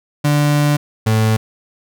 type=tone pair in turn; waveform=35% pulse; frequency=146.83 / 110 Hz; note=D3 / A2; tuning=0 / 0 cents; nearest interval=perfect fourth; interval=500 cents; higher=first; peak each=-10 dBFS; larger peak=neither; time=0.24-0.77 / 1.06-1.37 s; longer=first; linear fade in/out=10 ms; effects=none